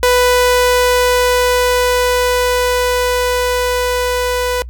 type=tone with level ramp; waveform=sawtooth; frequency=495.4 Hz; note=B4; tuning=5 cents sharp; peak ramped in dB=-5 to -11 dBFS; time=0.03-4.62 s; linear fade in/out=0 ms; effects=noise-tail reverb RT60 0.1 s tail -24 dB re dry + added 60 Hz sine -26 dBFS peak until 4.69 s